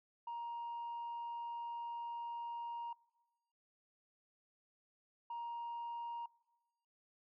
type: tone bursts at uneven times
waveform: sine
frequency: 940 Hz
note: A#5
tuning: 14 cents sharp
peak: -39 dBFS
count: 2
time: 0.27-2.93 / 5.3-6.26 s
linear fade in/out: 5 ms
effects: noise-tail reverb RT60 1.0 s tail -23 dB re dry + tanh soft clip ceiling -39 dBFS